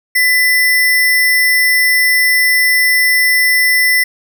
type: tone with sample-and-hold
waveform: sine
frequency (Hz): 2000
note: B6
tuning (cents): +21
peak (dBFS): -8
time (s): 0.15-4.04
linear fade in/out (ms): 10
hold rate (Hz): 7350
effects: none